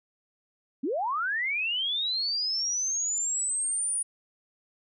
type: linear sweep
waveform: sine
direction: up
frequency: 230 to 9660 Hz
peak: -26 dBFS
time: 0.83-4.03 s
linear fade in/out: 10 ms
effects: none